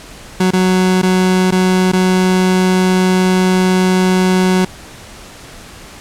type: tone with dropouts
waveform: 30% pulse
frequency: 185 Hz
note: F#3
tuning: in tune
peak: -7 dBFS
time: 0.4-4.65 s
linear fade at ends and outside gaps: 5 ms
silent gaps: 0.508-0.533 / 1.018-1.03 / 1.509-1.522 / 1.918-1.932 s
effects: pink hiss -35 dBFS RMS until 6 s + low-pass 10000 Hz 12 dB/octave